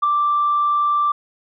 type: tone with ADSR envelope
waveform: sine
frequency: 1174.7 Hz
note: D6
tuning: in tune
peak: -9 dBFS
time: 0.02-1.12 s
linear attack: 18 ms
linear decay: 3 ms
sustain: -5 dB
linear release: 5 ms
effects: tanh soft clip ceiling -10 dBFS